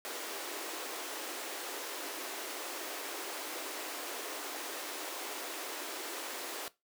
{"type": "high-pass noise", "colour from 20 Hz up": "pink", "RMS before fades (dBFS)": -41, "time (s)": [0.05, 6.68], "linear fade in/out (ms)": 0, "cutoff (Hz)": 300, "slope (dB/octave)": 48, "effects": ["noise-tail reverb RT60 0.2 s tail -18 dB re dry"]}